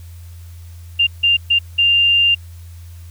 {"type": "tone bursts at uneven times", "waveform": "sine", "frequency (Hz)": 2794, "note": "F7", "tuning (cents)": 0, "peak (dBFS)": -10, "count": 4, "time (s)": [[0.99, 1.07], [1.23, 1.37], [1.5, 1.59], [1.78, 2.35]], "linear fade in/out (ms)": 10, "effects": ["added 85 Hz sine -33 dBFS peak until 3.1 s", "white hiss -50 dBFS RMS until 3.1 s"]}